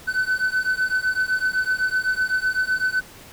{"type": "beating tone pair", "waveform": "triangle", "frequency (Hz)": [1508, 1515.9], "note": ["F#6", "F#6"], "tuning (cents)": [32, 42], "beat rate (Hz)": 7.9, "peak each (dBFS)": -21, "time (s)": [0.07, 3.01], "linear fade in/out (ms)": 20, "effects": ["pink hiss -44 dBFS RMS until 3.32 s"]}